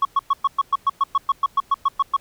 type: tone bursts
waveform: sine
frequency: 1108.7 Hz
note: C#6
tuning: in tune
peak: -11 dBFS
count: 16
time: 0.02-2.166 s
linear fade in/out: 5 ms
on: 31 ms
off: 110 ms
effects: tanh soft clip ceiling -13 dBFS + pink hiss -54 dBFS RMS until 2.2 s